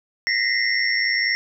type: tone cluster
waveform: sine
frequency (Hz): 1858 / 1982 / 2083 / 5470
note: A#6 / B6 / C7 / F8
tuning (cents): -6 / +6 / -8 / -37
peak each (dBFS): -24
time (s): 0.27-1.35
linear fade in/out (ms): 0
effects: none